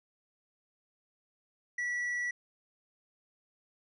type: tone with tanh clipping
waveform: sine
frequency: 1946 Hz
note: B6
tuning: 26 cents flat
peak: -32 dBFS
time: 1.78-2.31 s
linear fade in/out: 5 ms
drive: 4 dB
effects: none